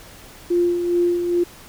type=tone with tremolo; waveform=sine; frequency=349.2 Hz; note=F4; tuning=in tune; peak=-14 dBFS; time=0.5-1.44 s; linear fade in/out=10 ms; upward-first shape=sine; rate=2.4 Hz; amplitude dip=50%; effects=pink hiss -43 dBFS RMS until 1.68 s